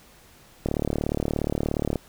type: click train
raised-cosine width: 2 ms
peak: -11 dBFS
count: 49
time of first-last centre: 0.66-1.957 s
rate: 37 Hz
effects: pink hiss -53 dBFS RMS until 2.08 s